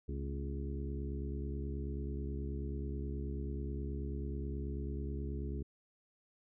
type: harmonic tone with a mistuned harmonic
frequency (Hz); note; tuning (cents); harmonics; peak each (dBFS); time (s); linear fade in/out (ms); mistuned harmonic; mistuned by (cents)
69.3; C#2; 0; 1 / 2 / 3 / 4 / 5 / 6; -38 / -44 / -47 / -49 / -48 / -49; 0.08-5.63; 10; 3; +78
effects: none